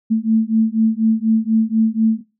sine beating tone pair, 220 / 224.1 Hz, A3 / A3, 0 / +32 cents, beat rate 4.1 Hz, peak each -17 / -16 dBFS, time 0.1-2.21 s, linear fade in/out 20 ms, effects noise-tail reverb RT60 0.3 s tail -17 dB re dry

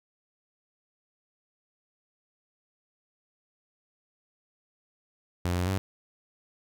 sawtooth tone with pitch steps, 88.3 / 89.7 / 95.8 Hz, F2 / F2 / G2, +20 / +47 / -39 cents, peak -22 dBFS, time 5.45-5.78 s, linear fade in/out 0 ms, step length 110 ms, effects none

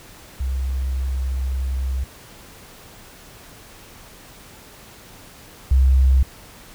sine tone pair in turn, 65.41 / 65.74 Hz, C2 / C2, 0 / +9 cents, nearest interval unison, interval 9 cents, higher second, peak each -20 / -11 dBFS, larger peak second, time 0.4-2.04 / 5.71-6.23 s, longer first, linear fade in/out 5 ms, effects pink hiss -44 dBFS RMS until 6.74 s

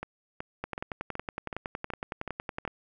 two click trains, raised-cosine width 0.5 ms, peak -20 / -18 dBFS, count 8 / 23, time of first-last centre 0.03-2.652 / 0.64-2.677 s, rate 2.67 / 10.8 Hz, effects none

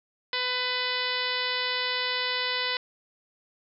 harmonic tone with a mistuned harmonic, 500 Hz, B4, 21 cents sharp, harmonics 1 / 2 / 3 / 4 / 5 / 6 / 7 / 8 / 9 / 10, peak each -37 / -35 / -36 / -32 / -38 / -35 / -35 / -34 / -38 / -38 dBFS, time 0.33-2.77 s, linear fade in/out 2 ms, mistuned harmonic 10, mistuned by +29 cents, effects none

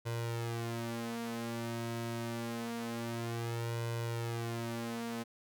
sawtooth tone with flanger, 116.54 Hz, A#2, in tune, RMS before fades -38 dBFS, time 0.05-5.24 s, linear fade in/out 20 ms, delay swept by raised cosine 2 to 5.5 ms, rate 0.26 Hz, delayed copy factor +0.85, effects none

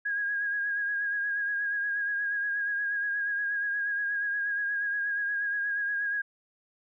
sine tone with vibrato, 1641 Hz, G#6, 21 cents flat, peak -27 dBFS, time 0.05-6.22 s, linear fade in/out 10 ms, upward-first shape sine, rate 8.4 Hz, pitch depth 33 cents each way, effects none

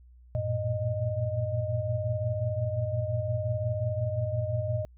sine tone cluster, 95.5 / 114.8 / 120.5 / 616 Hz, G2 / A#2 / B2 / D#5, -45 / -26 / -42 / -17 cents, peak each -33 / -30 / -36 / -32 dBFS, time 0.35-4.85 s, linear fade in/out 0 ms, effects added 61 Hz sine -51 dBFS peak until 4.97 s

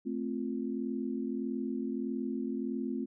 sine chord, F major, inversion first, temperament equal, 220 / 261.6 / 349.2 Hz, A3 / C4 / F4, 0 / 0 / 0 cents, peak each -36 / -35 / -39 dBFS, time 0.05-3.06 s, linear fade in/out 20 ms, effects none

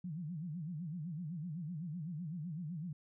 sine tone with vibrato, 164 Hz, E3, 9 cents flat, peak -39 dBFS, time 0.04-2.93 s, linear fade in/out 5 ms, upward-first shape sine, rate 7.9 Hz, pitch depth 200 cents each way, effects none

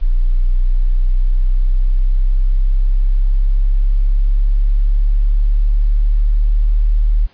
sine linear sweep, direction up, 30 to 38 Hz, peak -9 dBFS, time 0.01-7.27 s, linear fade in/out 20 ms, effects pink hiss -50 dBFS RMS until 7.33 s + resampled to 11025 Hz

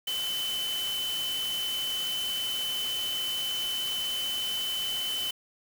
sine tone in noise, 3036 Hz, F#7, 44 cents sharp, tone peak -29 dBFS, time 0.07-5.31 s, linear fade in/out 5 ms, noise white, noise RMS -38 dBFS, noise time 0.07-5.31 s, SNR +6 dB, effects none

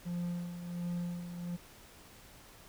triangle tone with tremolo, 174.5 Hz, F3, 1 cent flat, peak -31 dBFS, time 0.05-1.57 s, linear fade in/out 20 ms, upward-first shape sine, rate 1.4 Hz, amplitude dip 60%, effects pink hiss -56 dBFS RMS until 2.68 s

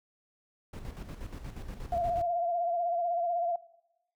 brown noise with tremolo, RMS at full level -39 dBFS, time 0.73-2.22 s, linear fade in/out 5 ms, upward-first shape square, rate 8.4 Hz, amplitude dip 55%
sine tone with vibrato, 691 Hz, F5, 19 cents flat, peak -27 dBFS, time 1.92-3.56 s, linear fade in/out 5 ms, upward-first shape sine, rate 16 Hz, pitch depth 54 cents each way
effects noise-tail reverb RT60 0.9 s tail -19 dB re dry

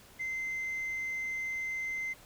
sine tone, 2073 Hz, C7, 17 cents flat, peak -31 dBFS, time 0.19-2.14 s, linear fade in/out 20 ms, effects tanh soft clip ceiling -31 dBFS + pink hiss -56 dBFS RMS until 2.25 s

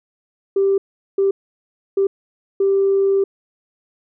sine tone bursts at uneven times, 392 Hz, G4, in tune, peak -12 dBFS, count 4, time 0.56-0.78 / 1.18-1.31 / 1.97-2.07 / 2.6-3.24 s, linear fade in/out 5 ms, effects tanh soft clip ceiling -8 dBFS

